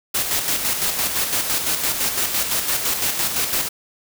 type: noise with tremolo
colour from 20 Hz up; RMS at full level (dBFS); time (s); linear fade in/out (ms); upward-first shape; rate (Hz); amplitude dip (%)
white; -20; 0.14-3.69; 10; square; 5.9; 45
effects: none